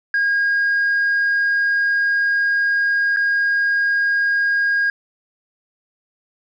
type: tone with dropouts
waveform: sine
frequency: 1629 Hz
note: G#6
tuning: 34 cents flat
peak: -13 dBFS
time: 0.14-4.9 s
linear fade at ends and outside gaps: 2 ms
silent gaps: 3.163-3.169 s
effects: tanh soft clip ceiling -13 dBFS